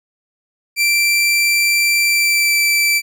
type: tone with pitch glide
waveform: sawtooth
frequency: 2349 to 2330 Hz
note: D7 to D7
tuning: 0 to -14 cents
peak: -9 dBFS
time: 0.76-3.02 s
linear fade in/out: 50 ms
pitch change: -14 cents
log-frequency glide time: 2.05-2.55 s
effects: none